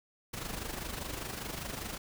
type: noise with amplitude modulation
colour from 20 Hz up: pink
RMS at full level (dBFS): -37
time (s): 0.33-1.98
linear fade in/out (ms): 10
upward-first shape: sine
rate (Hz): 25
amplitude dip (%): 60
effects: none